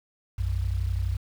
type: tone pair together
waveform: sine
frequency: 60.63 / 92.6 Hz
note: B1 / F#2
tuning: -31 / +2 cents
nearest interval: perfect fifth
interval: 733 cents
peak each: -27 dBFS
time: 0.38-1.17 s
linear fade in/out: 10 ms
effects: 8-bit